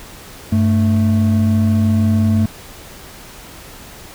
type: tone pair together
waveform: triangle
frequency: 98 / 220 Hz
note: G2 / A3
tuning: 0 / 0 cents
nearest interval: octave + major second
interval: 1400 cents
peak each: -12 dBFS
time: 0.52-2.46 s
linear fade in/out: 5 ms
effects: pink hiss -37 dBFS RMS until 4.14 s